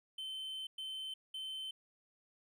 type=tone bursts at uneven times; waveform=triangle; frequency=3079 Hz; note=G7; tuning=32 cents flat; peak=-39 dBFS; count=3; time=0.18-0.67 / 0.78-1.14 / 1.34-1.71 s; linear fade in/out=5 ms; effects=none